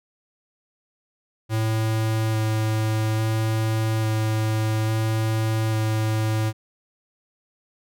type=tone with vibrato; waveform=square; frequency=110 Hz; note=A2; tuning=in tune; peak=-21 dBFS; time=1.49-6.53 s; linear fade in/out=50 ms; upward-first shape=square; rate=0.59 Hz; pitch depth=9 cents each way; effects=none